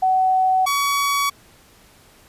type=tone pair in turn; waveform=sine / sawtooth; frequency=751 / 1129.5 Hz; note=F#5 / C#6; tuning=+26 / +32 cents; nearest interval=perfect fifth; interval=706 cents; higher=second; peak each=-14 dBFS; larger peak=neither; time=0.02-0.66 / 0.66-1.3 s; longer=neither; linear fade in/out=10 ms; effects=pink hiss -51 dBFS RMS until 2.28 s + resampled to 32000 Hz